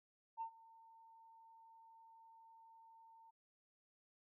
sine tone with ADSR envelope, 906 Hz, A#5, 50 cents flat, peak -39 dBFS, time 0.37-3.31 s, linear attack 42 ms, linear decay 87 ms, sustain -22 dB, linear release 14 ms, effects tanh soft clip ceiling -35 dBFS

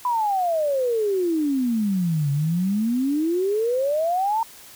sine exponential two-way sweep, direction down then up, 1007 to 138.59 to 926 Hz, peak -19 dBFS, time 0.05-4.43 s, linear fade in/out 2 ms, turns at 2.31 s, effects white hiss -45 dBFS RMS until 4.75 s

